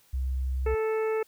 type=tone; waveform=sine; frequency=65 Hz; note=C2; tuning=11 cents flat; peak=-26 dBFS; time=0.13-0.75 s; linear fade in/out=10 ms
type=harmonic tone; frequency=439.2 Hz; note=A4; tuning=3 cents flat; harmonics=1 / 2 / 3 / 4 / 5 / 6; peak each=-25 / -38 / -39 / -44 / -42 / -47 dBFS; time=0.66-1.23 s; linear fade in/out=5 ms
effects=white hiss -62 dBFS RMS until 1.27 s